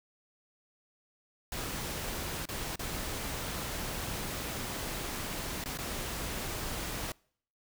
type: noise with dropouts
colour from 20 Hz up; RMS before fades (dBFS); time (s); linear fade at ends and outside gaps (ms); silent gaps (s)
pink; -37; 1.52-7.12; 2; 2.455-2.488 / 2.758-2.793 / 5.64-5.658 / 5.775-5.786
effects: noise-tail reverb RT60 0.6 s tail -26 dB re dry